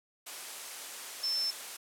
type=tone in noise; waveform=sine; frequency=5310 Hz; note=E8; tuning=12 cents sharp; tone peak=-29 dBFS; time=1.23-1.51 s; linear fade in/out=10 ms; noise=white; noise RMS=-42 dBFS; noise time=0.26-1.77 s; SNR=+10 dB; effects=high-pass 400 Hz 12 dB/octave + low-pass 12000 Hz 12 dB/octave

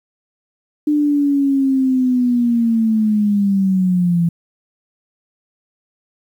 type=linear sweep; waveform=sine; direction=down; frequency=300 to 167.3 Hz; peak=-12 dBFS; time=0.87-4.29 s; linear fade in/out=5 ms; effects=8-bit

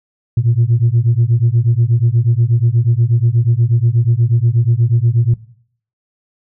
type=beating tone pair; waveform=sine; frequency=113.5 / 121.8 Hz; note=A#2 / B2; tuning=-46 / -24 cents; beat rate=8.3 Hz; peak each=-12 dBFS; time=0.37-5.34 s; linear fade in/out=5 ms; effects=noise-tail reverb RT60 0.6 s tail -19 dB re dry + tanh soft clip ceiling -5 dBFS

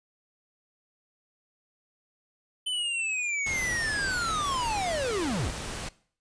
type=linear sweep; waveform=square; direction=down; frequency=3054 to 30.87 Hz; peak=-28 dBFS; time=2.66-5.51 s; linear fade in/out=10 ms
type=noise; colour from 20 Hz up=pink; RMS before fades=-36 dBFS; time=3.46-5.89 s; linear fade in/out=5 ms
effects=noise-tail reverb RT60 0.5 s tail -20 dB re dry + resampled to 22050 Hz

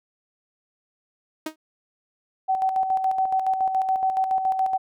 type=tone with exponential decay; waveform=sawtooth; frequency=313.6 Hz; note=D#4; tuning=14 cents sharp; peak=-20 dBFS; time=1.46-1.56 s; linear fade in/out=5 ms; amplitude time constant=20 ms
type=tone with tremolo; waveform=sine; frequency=761 Hz; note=F#5; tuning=48 cents sharp; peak=-18 dBFS; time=2.48-4.78 s; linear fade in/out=20 ms; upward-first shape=square; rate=7.1 Hz; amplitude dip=50%
effects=none

